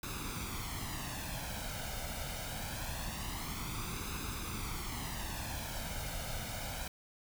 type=noise with flanger; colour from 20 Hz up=pink; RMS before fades=-40 dBFS; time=0.03-6.88 s; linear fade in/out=2 ms; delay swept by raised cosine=0.79 to 1.37 ms; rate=0.24 Hz; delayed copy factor=+0.65; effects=none